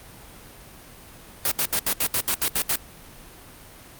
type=noise bursts; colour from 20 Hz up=white; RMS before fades=-22 dBFS; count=10; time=1.45-2.758 s; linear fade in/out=2 ms; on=66 ms; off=72 ms; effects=pink hiss -45 dBFS RMS until 3.99 s + Opus 32 kbps